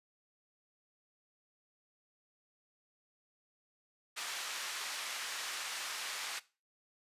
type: band-pass noise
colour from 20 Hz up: pink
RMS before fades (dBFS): -41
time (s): 4.16-6.4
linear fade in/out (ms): 20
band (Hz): 1300 to 8400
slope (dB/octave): 12
effects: noise-tail reverb RT60 0.3 s tail -18 dB re dry + resampled to 32000 Hz